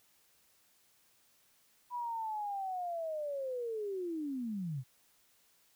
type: linear sweep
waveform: sine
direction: down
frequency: 987.8 to 119.7 Hz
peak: -35 dBFS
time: 1.9-4.84 s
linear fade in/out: 50 ms
effects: white hiss -69 dBFS RMS until 5.75 s